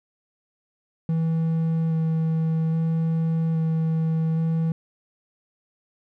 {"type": "tone with vibrato", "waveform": "triangle", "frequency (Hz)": 161.9, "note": "E3", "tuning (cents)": -31, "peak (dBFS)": -18, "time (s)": [1.09, 4.72], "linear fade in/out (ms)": 2, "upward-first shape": "square", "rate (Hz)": 0.61, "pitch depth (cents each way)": 9, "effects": []}